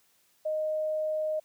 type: tone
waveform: sine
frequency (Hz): 620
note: D#5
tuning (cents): -6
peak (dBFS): -27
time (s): 0.45-1.4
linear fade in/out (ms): 10
effects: white hiss -67 dBFS RMS until 1.44 s + high-pass 60 Hz 12 dB/octave